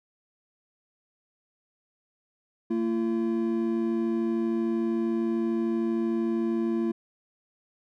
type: tone pair together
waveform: triangle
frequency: 226.9 / 340 Hz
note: A#3 / F4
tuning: -47 / -46 cents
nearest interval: perfect fifth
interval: 701 cents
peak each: -25 dBFS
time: 2.7-6.92 s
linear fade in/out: 10 ms
effects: none